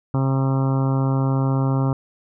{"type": "harmonic tone", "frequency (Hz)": 134.2, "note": "C3", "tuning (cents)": 44, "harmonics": [1, 2, 3, 4, 5, 6, 7, 8, 9, 10], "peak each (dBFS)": [-18, -24, -32, -32, -36, -35, -34, -37, -36, -40], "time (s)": [0.14, 1.93], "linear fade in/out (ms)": 2, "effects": []}